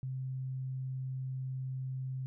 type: tone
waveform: sine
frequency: 130.81 Hz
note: C3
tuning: in tune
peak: -35 dBFS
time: 0.03-2.26 s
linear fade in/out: 0 ms
effects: none